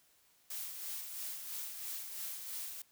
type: noise with tremolo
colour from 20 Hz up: blue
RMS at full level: -41 dBFS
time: 0.5-2.82 s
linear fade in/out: 5 ms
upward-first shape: sine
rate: 3 Hz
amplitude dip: 45%
effects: white hiss -69 dBFS RMS until 2.91 s